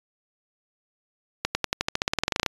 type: accelerating click train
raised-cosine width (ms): 0.2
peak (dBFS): -5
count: 18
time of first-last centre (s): 1.45-2.463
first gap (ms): 100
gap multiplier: 0.93
effects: resampled to 24000 Hz